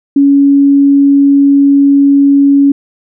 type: tone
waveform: sine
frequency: 280 Hz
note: C#4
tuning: 18 cents sharp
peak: -3 dBFS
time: 0.16-2.72 s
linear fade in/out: 5 ms
effects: none